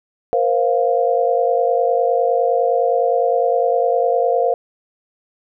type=chord; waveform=sine; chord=Bb suspended second; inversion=none; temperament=equal with one note detuned; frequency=473.5 / 523.3 / 698.5 Hz; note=Bb4 / C5 / F5; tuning=+27 / 0 / 0 cents; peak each=-18 dBFS; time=0.33-4.54 s; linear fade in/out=0 ms; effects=none